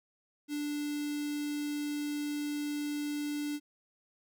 square tone with notch filter, 293.7 Hz, D4, in tune, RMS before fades -35 dBFS, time 0.48-3.6 s, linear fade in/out 50 ms, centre 1000 Hz, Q 0.62, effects none

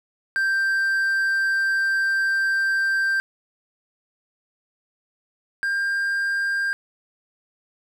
triangle tone pair in turn, 1574 / 1596.9 Hz, G6 / G6, +7 / +32 cents, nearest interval unison, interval 25 cents, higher second, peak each -17 / -19 dBFS, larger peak first, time 0.36-3.2 / 5.63-6.73 s, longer first, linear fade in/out 0 ms, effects none

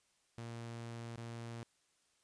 sawtooth tone with dropouts, 116.54 Hz, A#2, in tune, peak -40 dBFS, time 0.38-1.63 s, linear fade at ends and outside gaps 0 ms, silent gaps 1.16-1.176 s, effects white hiss -75 dBFS RMS until 2.23 s + resampled to 22050 Hz

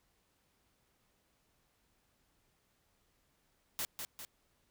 white noise with echo, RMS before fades -37 dBFS, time 3.79-3.85 s, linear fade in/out 0 ms, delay 200 ms, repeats 2, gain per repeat -5 dB, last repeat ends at 4.25 s, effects pink hiss -75 dBFS RMS until 4.7 s

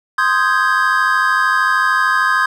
triangle chord, Ab major seventh, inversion first, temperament equal, 1046.5 / 1244.5 / 1568 / 1661.2 Hz, C6 / Eb6 / G6 / Ab6, 0 / 0 / 0 / 0 cents, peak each -16 dBFS, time 0.18-2.46 s, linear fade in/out 5 ms, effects none

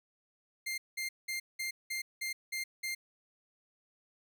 sawtooth tone bursts, 2104 Hz, C7, 9 cents sharp, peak -31 dBFS, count 8, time 0.66-2.95 s, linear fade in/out 10 ms, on 120 ms, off 190 ms, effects none

